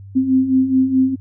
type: beating tone pair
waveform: sine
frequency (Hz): 258 / 262.7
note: C4 / C4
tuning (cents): -24 / +7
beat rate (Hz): 4.7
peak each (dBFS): -19 / -13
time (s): 0.15-1.16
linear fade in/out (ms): 20
effects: added 98 Hz sine -34 dBFS peak until 1.2 s